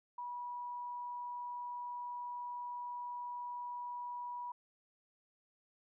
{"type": "tone", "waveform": "sine", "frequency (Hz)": 973, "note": "B5", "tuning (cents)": -26, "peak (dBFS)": -40, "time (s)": [0.18, 4.52], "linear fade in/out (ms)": 5, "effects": []}